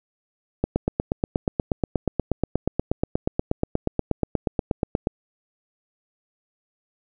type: click train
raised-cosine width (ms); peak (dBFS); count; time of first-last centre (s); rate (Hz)
2; -7; 38; 0.64-5.071; 8.35
effects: none